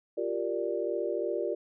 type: chord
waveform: sine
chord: G minor seventh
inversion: third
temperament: equal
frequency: 349.2 / 392 / 466.2 / 587.3 Hz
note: F4 / G4 / Bb4 / D5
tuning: 0 / 0 / 0 / 0 cents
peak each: -34 dBFS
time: 0.17-1.55 s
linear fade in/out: 10 ms
effects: none